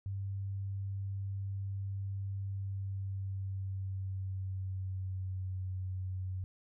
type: tone with pitch glide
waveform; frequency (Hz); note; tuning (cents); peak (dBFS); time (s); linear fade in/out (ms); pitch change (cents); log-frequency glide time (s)
sine; 98 to 93.3; G2 to F#2; 0 to +15; -35; 0.06-6.44; 0; -85; 2.45-5.67
effects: none